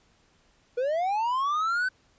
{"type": "linear sweep", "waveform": "triangle", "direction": "up", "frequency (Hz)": [473.6, 1536], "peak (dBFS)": -22, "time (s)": [0.77, 1.89], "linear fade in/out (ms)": 10, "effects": ["pink hiss -64 dBFS RMS until 2.18 s", "resampled to 16000 Hz"]}